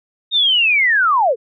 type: linear sweep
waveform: sine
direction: down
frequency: 3729 to 415.3 Hz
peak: -11 dBFS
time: 0.31-1.36 s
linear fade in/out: 50 ms
effects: none